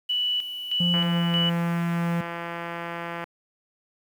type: tone with tremolo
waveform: sine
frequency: 2960 Hz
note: F#7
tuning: in tune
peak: -22 dBFS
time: 0.09-1.5 s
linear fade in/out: 10 ms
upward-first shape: square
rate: 1.6 Hz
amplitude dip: 65%
type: tone with pitch glide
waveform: triangle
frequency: 174.61 to 170.42 Hz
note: F3 to F3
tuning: 0 to -42 cents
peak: -20 dBFS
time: 0.8-2.21 s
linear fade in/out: 5 ms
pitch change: -42 cents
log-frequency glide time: 0.94-1.38 s
type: click train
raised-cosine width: 0.5 ms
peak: -18 dBFS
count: 392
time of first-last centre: 0.94-3.24 s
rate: 170 Hz
effects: high-pass 60 Hz 12 dB/octave + 8-bit

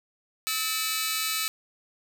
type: tone cluster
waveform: 15% pulse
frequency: 1292 / 1779 / 2288 / 2962 / 4029 Hz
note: E6 / A6 / D7 / F#7 / B7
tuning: -35 / +19 / -46 / +1 / +34 cents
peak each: -26 / -31 / -26 / -30 / -24 dBFS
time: 0.47-1.48 s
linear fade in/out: 0 ms
effects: none

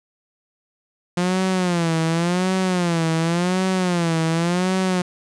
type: tone with vibrato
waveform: sawtooth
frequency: 174.61 Hz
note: F3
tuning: in tune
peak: -14 dBFS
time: 1.17-5.02 s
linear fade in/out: 5 ms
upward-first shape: sine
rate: 0.9 Hz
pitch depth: 130 cents each way
effects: resampled to 22050 Hz + 9-bit

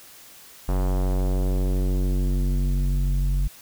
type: tone with low-pass filter sweep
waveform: square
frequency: 46.52 Hz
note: F#1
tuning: 10 cents sharp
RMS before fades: -22 dBFS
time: 0.68-3.48 s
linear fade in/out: 10 ms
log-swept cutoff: 1000 to 120 Hz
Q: 1.2
effects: white hiss -47 dBFS RMS until 3.61 s

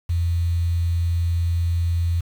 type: tone with quantisation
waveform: sine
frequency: 85.2 Hz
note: F2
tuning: 42 cents flat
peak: -18 dBFS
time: 0.09-2.21 s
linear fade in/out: 10 ms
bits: 7
effects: none

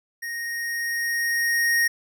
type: tone with level ramp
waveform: square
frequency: 1864.7 Hz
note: A#6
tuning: in tune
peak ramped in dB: -30 to -18 dBFS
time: 0.22-1.88 s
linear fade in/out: 10 ms
effects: none

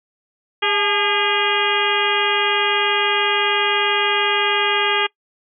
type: harmonic tone with a mistuned harmonic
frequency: 407 Hz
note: G#4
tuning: 35 cents flat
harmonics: 1 / 2 / 3 / 4 / 5 / 6 / 7 / 8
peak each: -24 / -24 / -24 / -24 / -24 / -24 / -24 / -24 dBFS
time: 0.62-5.07 s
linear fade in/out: 10 ms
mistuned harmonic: 2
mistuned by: +79 cents
effects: noise-tail reverb RT60 0.1 s tail -22 dB re dry

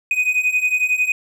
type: beating tone pair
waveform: triangle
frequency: 2489 / 2500 Hz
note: D#7 / D#7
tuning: 0 / +8 cents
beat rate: 11 Hz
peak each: -19 / -16 dBFS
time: 0.11-1.12 s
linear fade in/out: 2 ms
effects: none

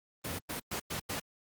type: noise bursts at uneven times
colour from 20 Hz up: pink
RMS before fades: -36 dBFS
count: 5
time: 0.24-0.39 / 0.49-0.6 / 0.71-0.8 / 0.9-1 / 1.09-1.2 s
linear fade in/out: 10 ms
effects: high-pass 80 Hz 12 dB/octave + Opus 32 kbps

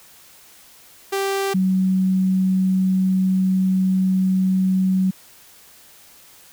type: tone pair in turn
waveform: sawtooth / sine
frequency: 392 / 187.91 Hz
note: G4 / F#3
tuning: 0 / +27 cents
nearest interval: octave + minor second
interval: 1273 cents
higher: first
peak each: -16 / -15 dBFS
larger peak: second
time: 1.12-1.54 / 1.54-5.11 s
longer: second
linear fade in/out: 10 ms
effects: white hiss -48 dBFS RMS until 6.52 s

